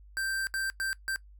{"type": "tone bursts at uneven times", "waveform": "square", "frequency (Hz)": 1568, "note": "G6", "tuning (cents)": 0, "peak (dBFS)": -30, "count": 4, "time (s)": [[0.17, 0.47], [0.54, 0.7], [0.8, 0.93], [1.08, 1.16]], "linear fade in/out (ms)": 0, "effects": ["noise-tail reverb RT60 0.1 s tail -19 dB re dry", "added 50 Hz sine -50 dBFS peak until 1.39 s"]}